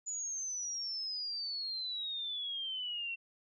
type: exponential sweep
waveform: sine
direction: down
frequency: 6970 to 2700 Hz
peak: -36 dBFS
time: 0.06-3.16 s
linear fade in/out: 20 ms
effects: none